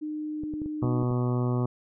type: tone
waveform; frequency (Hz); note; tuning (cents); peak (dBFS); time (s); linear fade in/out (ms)
sine; 304.6; D#4; -37; -30; 0.01-1.04; 20
type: clicks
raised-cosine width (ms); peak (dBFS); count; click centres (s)
3; -25; 7; 0.436 / 0.538 / 0.618 / 0.66 / 0.847 / 1.029 / 1.11
type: harmonic tone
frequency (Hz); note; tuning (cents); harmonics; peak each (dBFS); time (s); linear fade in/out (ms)
123.47; B2; 0; 1 / 2 / 3 / 4 / 5 / 6 / 7 / 8 / 9 / 10; -25 / -30 / -33 / -39 / -41 / -44 / -44 / -46 / -41 / -47; 0.82-1.66; 5
effects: none